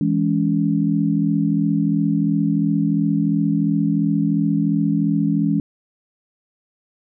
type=chord; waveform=sine; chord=C# minor; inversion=first; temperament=equal with one note detuned; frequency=164.81 / 207.7 / 282 Hz; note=E3 / G#3 / C#4; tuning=0 / 0 / +30 cents; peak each=-20 dBFS; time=0.01-5.6 s; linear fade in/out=2 ms; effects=none

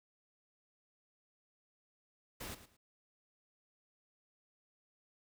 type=noise with echo; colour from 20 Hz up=pink; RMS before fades=-45 dBFS; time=2.4-2.55 s; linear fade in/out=10 ms; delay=110 ms; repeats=2; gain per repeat=-13 dB; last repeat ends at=2.77 s; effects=none

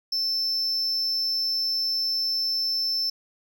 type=tone; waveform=triangle; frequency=5310 Hz; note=E8; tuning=12 cents sharp; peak=-22 dBFS; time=0.12-3.1 s; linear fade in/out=5 ms; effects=10-bit

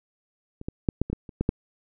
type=clicks; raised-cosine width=3 ms; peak=-25 / -17 / -8 / -9 / -19 / -14 / -27 / -11 / -8 dBFS; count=9; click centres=0.614 / 0.685 / 0.888 / 1.016 / 1.1 / 1.13 / 1.292 / 1.41 / 1.491 s; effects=none

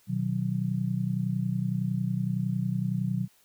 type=chord; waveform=sine; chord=B major; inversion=none; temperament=just; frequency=123.47 / 154.34 / 185.21 Hz; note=B2 / D#3 / F#3; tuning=0 / -14 / +2 cents; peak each=-30 / -32 / -29 dBFS; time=0.07-3.28 s; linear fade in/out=50 ms; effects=white hiss -63 dBFS RMS until 3.44 s

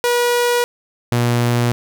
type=tone pair in turn; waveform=sawtooth; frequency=483 / 120.09 Hz; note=B4 / B2; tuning=-39 / -48 cents; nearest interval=2 octaves; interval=2409 cents; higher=first; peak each=-10 dBFS; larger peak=neither; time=0.04-0.64 / 1.12-1.72 s; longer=neither; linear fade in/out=0 ms; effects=none

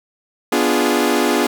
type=chord; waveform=sawtooth; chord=B diminished seventh; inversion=none; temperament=equal; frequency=246.9 / 293.7 / 349.2 / 415.3 Hz; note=B3 / D4 / F4 / Ab4; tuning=0 / 0 / 0 / 0 cents; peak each=-16 dBFS; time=0.52-1.47 s; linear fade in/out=5 ms; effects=none

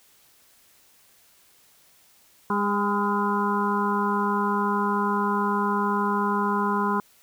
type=harmonic tone with a mistuned harmonic; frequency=203.2 Hz; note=G#3; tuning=38 cents flat; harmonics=1 / 2 / 4 / 5 / 6 / 7; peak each=-26 / -29 / -33 / -25 / -32 / -33 dBFS; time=2.5-7 s; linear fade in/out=2 ms; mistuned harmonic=6; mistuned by=+59 cents; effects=white hiss -58 dBFS RMS until 7.22 s

